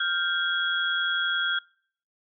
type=tone cluster; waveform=sine; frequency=1400 / 1571 / 3321 Hz; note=F6 / G6 / G#7; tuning=+4 / +3 / -1 cents; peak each=-28 dBFS; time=0-1.59 s; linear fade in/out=5 ms; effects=noise-tail reverb RT60 0.6 s tail -26 dB re dry